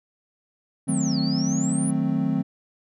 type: chord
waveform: triangle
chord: D# diminished seventh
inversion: none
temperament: equal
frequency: 155.56 / 185 / 220 / 261.6 Hz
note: D#3 / F#3 / A3 / C4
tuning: 0 / 0 / 0 / 0 cents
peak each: -25 / -25 / -25 / -23 dBFS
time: 0.87-2.43 s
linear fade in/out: 20 ms
type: exponential two-way sweep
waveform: sine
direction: down then up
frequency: 10500 to 4237 to 10110 Hz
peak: -30 dBFS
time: 0.88-1.91 s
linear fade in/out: 10 ms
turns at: 1.2 s
effects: none